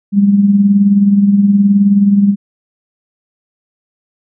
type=tone with tremolo; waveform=sine; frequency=200.9 Hz; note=G3; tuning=43 cents sharp; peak=-3 dBFS; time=0.12-2.36 s; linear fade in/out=50 ms; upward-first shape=triangle; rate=19 Hz; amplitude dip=60%; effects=none